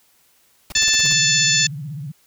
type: noise bursts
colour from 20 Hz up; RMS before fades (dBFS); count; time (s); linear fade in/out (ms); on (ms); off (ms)
pink; -33; 8; 0.7-1.128; 2; 22; 36
type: harmonic tone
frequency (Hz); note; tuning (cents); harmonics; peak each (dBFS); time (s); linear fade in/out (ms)
880; A5; 0; 2 / 3 / 4 / 5 / 6 / 7 / 8; -23 / -22 / -21 / -22 / -23 / -24 / -20; 0.75-1.67; 5
type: tone with vibrato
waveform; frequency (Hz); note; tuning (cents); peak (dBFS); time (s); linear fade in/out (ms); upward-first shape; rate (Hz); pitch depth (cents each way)
sine; 146.1; D3; -9; -27; 1.03-2.12; 10; sine; 16; 180
effects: white hiss -58 dBFS RMS until 2.26 s